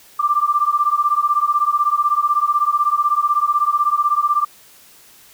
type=beating tone pair; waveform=sine; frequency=1174.7 / 1190.7 Hz; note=D6 / D6; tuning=0 / +23 cents; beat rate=16 Hz; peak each=-17 dBFS; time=0.19-4.45 s; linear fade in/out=10 ms; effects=white hiss -47 dBFS RMS until 5.33 s